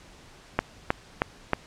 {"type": "click train", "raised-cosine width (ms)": 0.5, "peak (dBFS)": -6, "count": 4, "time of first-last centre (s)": [0.59, 1.533], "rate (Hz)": 3.18, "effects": ["pink hiss -51 dBFS RMS until 1.66 s", "low-pass 7000 Hz 12 dB/octave"]}